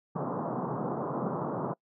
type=band-pass noise; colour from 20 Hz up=pink; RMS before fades=-33 dBFS; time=0.15-1.74 s; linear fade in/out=10 ms; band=130 to 1200 Hz; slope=48 dB/octave; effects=noise-tail reverb RT60 0.1 s tail -25 dB re dry